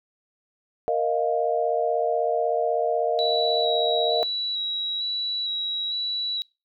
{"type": "chord", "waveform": "sine", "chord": "Bb suspended fourth", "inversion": "none", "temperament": "equal", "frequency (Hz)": [466.2, 622.3, 698.5], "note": ["Bb4", "Eb5", "F5"], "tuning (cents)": [0, 0, 0], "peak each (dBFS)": -25, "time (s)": [0.88, 4.23], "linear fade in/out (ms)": 0}
{"type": "tone with vibrato", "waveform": "sine", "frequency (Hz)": 3900, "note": "B7", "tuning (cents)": -23, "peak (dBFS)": -25, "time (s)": [3.19, 6.42], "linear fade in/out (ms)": 0, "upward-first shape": "square", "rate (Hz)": 1.1, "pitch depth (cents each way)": 14}
{"effects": ["noise-tail reverb RT60 0.3 s tail -25 dB re dry"]}